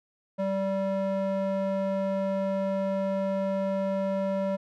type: tone with band-pass filter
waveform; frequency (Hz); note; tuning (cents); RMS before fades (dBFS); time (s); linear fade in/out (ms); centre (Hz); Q
square; 194; G3; -18; -28; 0.38-4.57; 20; 510; 1.8
effects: none